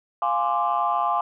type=chord; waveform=sine; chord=D half-diminished seventh; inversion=first; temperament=equal; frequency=698.5 / 830.6 / 1046.5 / 1174.7 Hz; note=F5 / Ab5 / C6 / D6; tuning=0 / 0 / 0 / 0 cents; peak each=-25 dBFS; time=0.22-1.21 s; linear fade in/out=2 ms; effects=tanh soft clip ceiling -12 dBFS